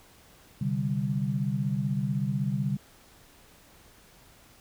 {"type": "chord", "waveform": "sine", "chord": "C suspended second", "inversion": "none", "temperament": "equal", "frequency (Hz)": [130.81, 146.83, 196], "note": ["C3", "D3", "G3"], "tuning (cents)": [0, 0, 0], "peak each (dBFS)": -30, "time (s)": [0.61, 2.77], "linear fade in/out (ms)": 5, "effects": ["pink hiss -56 dBFS RMS until 4.6 s"]}